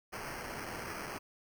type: noise with sample-and-hold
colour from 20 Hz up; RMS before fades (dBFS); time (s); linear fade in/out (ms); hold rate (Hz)
blue; -42; 0.12-1.19; 20; 3675
effects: none